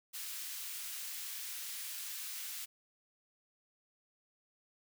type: high-pass noise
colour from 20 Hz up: white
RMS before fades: -43 dBFS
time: 0.13-2.66 s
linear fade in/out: 20 ms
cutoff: 1800 Hz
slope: 12 dB/octave
effects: none